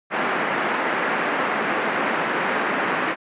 white band-pass noise, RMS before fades -23 dBFS, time 0.1-3.16 s, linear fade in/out 50 ms, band 190 to 2000 Hz, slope 24 dB/octave, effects resampled to 8000 Hz

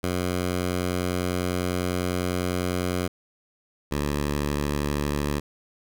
10% pulse tone pair in turn, 90 / 72.72 Hz, F#2 / D2, -47 / -16 cents, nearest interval major third, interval 369 cents, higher first, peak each -16 dBFS, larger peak neither, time 0.03-3.08 / 3.91-5.4 s, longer first, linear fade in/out 10 ms, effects none

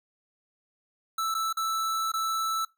square tone with dropouts, 1318.5 Hz, E6, in tune, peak -27 dBFS, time 1.18-2.65 s, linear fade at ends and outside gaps 5 ms, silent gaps 1.343-1.348 / 1.528-1.57 / 2.119-2.137 s, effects noise-tail reverb RT60 0.2 s tail -21 dB re dry

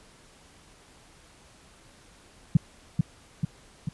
sine tone with echo, 155.9 Hz, D#3, 4 cents sharp, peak -12 dBFS, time 2.55-2.57 s, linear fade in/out 5 ms, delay 440 ms, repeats 3, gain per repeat -4 dB, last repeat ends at 3.89 s, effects pink hiss -55 dBFS RMS until 3.93 s + resampled to 24000 Hz

